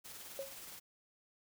white noise with tremolo, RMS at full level -49 dBFS, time 0.04-0.8 s, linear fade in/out 20 ms, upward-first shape sine, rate 19 Hz, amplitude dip 30%
sine tone with exponential decay, 545 Hz, C#5, 29 cents flat, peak -35 dBFS, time 0.39-0.57 s, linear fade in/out 1 ms, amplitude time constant 39 ms
effects none

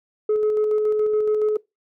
sine tone with tremolo, 426.6 Hz, G#4, 46 cents sharp, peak -14 dBFS, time 0.29-1.57 s, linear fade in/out 5 ms, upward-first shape square, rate 7.1 Hz, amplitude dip 30%, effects noise-tail reverb RT60 0.2 s tail -24 dB re dry + tanh soft clip ceiling -15 dBFS

